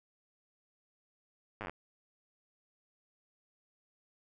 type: slowing click train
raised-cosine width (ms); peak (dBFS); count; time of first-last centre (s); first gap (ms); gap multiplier
0.5; -25; 9; 1.61-1.696; 9; 1.05
effects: none